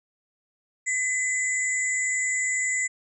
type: tone cluster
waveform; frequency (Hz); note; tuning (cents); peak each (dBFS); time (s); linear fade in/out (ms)
sine; 2022 / 7060 / 7690; B6 / A8 / B8; +40 / +5 / -47; -25 / -31 / -29; 0.86-2.88; 20
effects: none